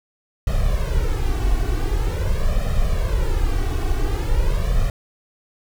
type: noise with flanger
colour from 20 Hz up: brown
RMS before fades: -19 dBFS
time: 0.47-4.9 s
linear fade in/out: 2 ms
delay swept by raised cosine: 1.6 to 2.7 ms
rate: 0.45 Hz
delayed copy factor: +0.95
effects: none